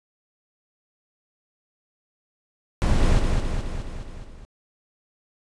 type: noise with echo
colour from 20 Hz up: brown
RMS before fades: -18 dBFS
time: 2.82-3.19 s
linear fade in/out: 0 ms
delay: 210 ms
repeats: 6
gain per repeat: -4 dB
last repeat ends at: 4.45 s
effects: resampled to 22050 Hz